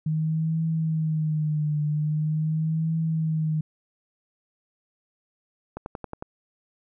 sine tone with vibrato, 155.6 Hz, D#3, in tune, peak -22 dBFS, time 0.06-3.61 s, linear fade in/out 5 ms, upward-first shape triangle, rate 0.43 Hz, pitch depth 73 cents each way
click train, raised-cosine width 1 ms, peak -19 dBFS, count 6, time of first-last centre 5.77-6.225 s, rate 11 Hz
effects none

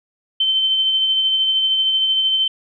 sine tone with tremolo, 3089 Hz, G7, 26 cents flat, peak -13 dBFS, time 0.4-2.48 s, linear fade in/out 5 ms, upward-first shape sine, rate 13 Hz, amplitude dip 30%, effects none

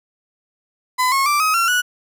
35% pulse tone with pitch steps, 1010 / 1088.8 / 1173.7 / 1265.2 / 1363.9 / 1470.2 Hz, B5 / C#6 / D6 / D#6 / F6 / F#6, +39 / -31 / -1 / +29 / -41 / -11 cents, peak -13 dBFS, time 0.98-1.82 s, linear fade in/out 20 ms, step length 140 ms, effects none

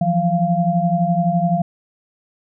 sine tone cluster, 166.7 / 178.5 / 693 Hz, E3 / F3 / F5, +20 / +38 / -14 cents, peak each -19 dBFS, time 0.01-1.62 s, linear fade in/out 5 ms, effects none

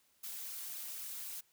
blue noise with flanger, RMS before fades -44 dBFS, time 0.23-1.41 s, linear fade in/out 10 ms, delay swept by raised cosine 0.75 to 5.85 ms, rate 3.8 Hz, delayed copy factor +0.75, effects white hiss -72 dBFS RMS until 1.52 s

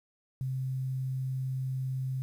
sine tone with quantisation, 131.1 Hz, C3, 4 cents sharp, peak -30 dBFS, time 0.41-2.22 s, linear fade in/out 0 ms, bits 10, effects none

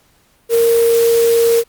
sine tone in noise, 464 Hz, A#4, 8 cents flat, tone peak -9 dBFS, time 0.49-1.64 s, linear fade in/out 50 ms, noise white, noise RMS -24 dBFS, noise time 0.49-1.64 s, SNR +12 dB, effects pink hiss -55 dBFS RMS until 1.68 s + Opus 48 kbps

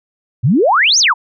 sine exponential two-way sweep, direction up then down, 105.1 to 6710 to 843 Hz, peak -8 dBFS, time 0.43-1.14 s, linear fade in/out 20 ms, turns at 0.99 s, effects none

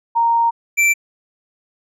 sine / square tone pair in turn, 929 / 2341 Hz, A#5 / D7, -6 / -6 cents, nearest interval octave + major third, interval 1600 cents, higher second, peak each -12 dBFS, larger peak neither, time 0.15-0.51 / 0.77-0.94 s, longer first, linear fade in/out 20 ms, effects low-pass 11000 Hz 12 dB/octave

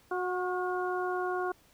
harmonic tone with a mistuned harmonic, 364.4 Hz, F#4, 26 cents flat, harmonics 1 / 2 / 3 / 4, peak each -32 / -35 / -37 / -38 dBFS, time 0.11-1.52 s, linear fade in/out 5 ms, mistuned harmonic 4, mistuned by -30 cents, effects pink hiss -63 dBFS RMS until 1.73 s

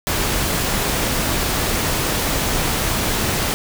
pink noise, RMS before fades -20 dBFS, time 0.07-3.54 s, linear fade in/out 0 ms, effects none

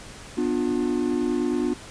triangle chord, B diminished, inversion none, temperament just, 246.9 / 296.3 / 355.6 Hz, B3 / D4 / F4, 0 / +15 / +31 cents, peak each -24 dBFS, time 0.37-1.74 s, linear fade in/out 10 ms, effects pink hiss -42 dBFS RMS until 1.9 s + resampled to 22050 Hz

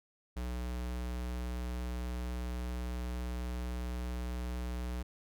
square tone, 61.1 Hz, B1, 18 cents flat, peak -36 dBFS, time 0.36-5.03 s, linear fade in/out 10 ms, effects none

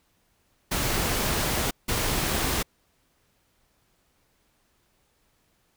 pink noise bursts at uneven times, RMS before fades -26 dBFS, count 2, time 0.71-1.71 / 1.88-2.63 s, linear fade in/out 10 ms, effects pink hiss -68 dBFS RMS until 5.76 s

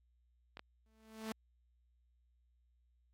clicks, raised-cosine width 0.3 ms, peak -32 dBFS, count 2, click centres 0.571 / 0.594 s
sawtooth tone with exponential growth, 220.3 Hz, A3, 2 cents sharp, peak -34 dBFS, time 0.86-1.32 s, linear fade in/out 0 ms, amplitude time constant 98 ms
effects added 60 Hz sine -70 dBFS peak until 3.13 s + AAC 48 kbps

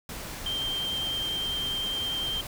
sine tone in noise, 3155 Hz, G7, 10 cents sharp, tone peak -28 dBFS, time 0.46-2.41 s, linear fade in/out 2 ms, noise pink, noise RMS -38 dBFS, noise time 0.09-2.47 s, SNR +7 dB, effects none

